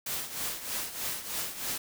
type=noise with tremolo; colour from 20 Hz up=white; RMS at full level=-32 dBFS; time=0.06-1.78 s; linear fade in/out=5 ms; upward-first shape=triangle; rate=3.2 Hz; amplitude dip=75%; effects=none